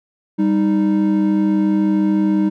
triangle tone pair together, 197.17 / 311.1 Hz, G3 / D#4, +10 / 0 cents, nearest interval minor sixth, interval 790 cents, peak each -14 dBFS, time 0.38-2.5 s, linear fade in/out 20 ms, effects none

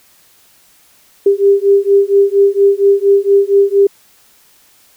sine beating tone pair, 396.1 / 400.4 Hz, G4 / G4, +18 / +37 cents, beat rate 4.3 Hz, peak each -10 dBFS, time 1.26-3.87 s, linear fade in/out 5 ms, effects white hiss -49 dBFS RMS until 4.96 s

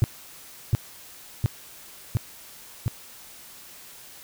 sine tone with echo, 113.7 Hz, A#2, 43 cents flat, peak -11 dBFS, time 0.02-0.04 s, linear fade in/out 0 ms, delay 710 ms, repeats 4, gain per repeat -2 dB, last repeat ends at 2.88 s, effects tanh soft clip ceiling -13 dBFS + white hiss -46 dBFS RMS until 4.23 s

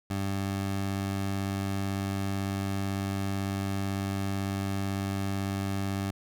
20% pulse tone, 98 Hz, G2, in tune, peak -24 dBFS, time 0.1-6.11 s, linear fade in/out 5 ms, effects none

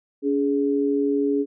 sine tone pair together, 283.6 / 416.6 Hz, C#4 / G#4, +40 / +5 cents, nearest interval perfect fifth, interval 665 cents, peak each -21 / -22 dBFS, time 0.22-1.46 s, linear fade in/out 50 ms, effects none

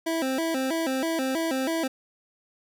25% pulse tone with vibrato, 293.7 Hz, D4, in tune, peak -21 dBFS, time 0.06-1.88 s, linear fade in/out 10 ms, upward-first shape square, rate 3.1 Hz, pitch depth 190 cents each way, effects none

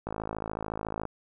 click train, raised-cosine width 1 ms, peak -19 dBFS, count 54, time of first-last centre 0.07-1.053 s, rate 53.9 Hz, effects none

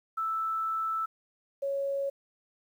sine tone pair in turn, 1318.5 / 554.4 Hz, E6 / C#5, 0 / 0 cents, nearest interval octave + minor third, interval 1500 cents, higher first, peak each -28 dBFS, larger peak neither, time 0.17-1.06 / 1.62-2.1 s, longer first, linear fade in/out 10 ms, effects 10-bit

